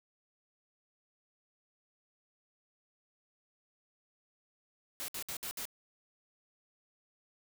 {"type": "noise bursts", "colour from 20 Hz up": "white", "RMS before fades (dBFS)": -40, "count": 5, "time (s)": [5, 5.654], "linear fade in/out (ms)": 0, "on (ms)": 82, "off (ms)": 61, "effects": []}